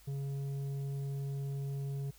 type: tone with tanh clipping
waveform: sine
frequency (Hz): 138.59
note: C#3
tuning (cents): 0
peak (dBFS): -36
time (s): 0.07-2.11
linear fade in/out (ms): 10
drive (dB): 7
effects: added 50 Hz sine -60 dBFS peak until 2.18 s + white hiss -62 dBFS RMS until 2.18 s